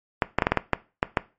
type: clicks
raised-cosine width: 0.5 ms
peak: -3 dBFS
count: 9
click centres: 0.222 / 0.386 / 0.422 / 0.469 / 0.52 / 0.573 / 0.733 / 1.029 / 1.172 s
effects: noise-tail reverb RT60 0.3 s tail -18 dB re dry + MP3 48 kbps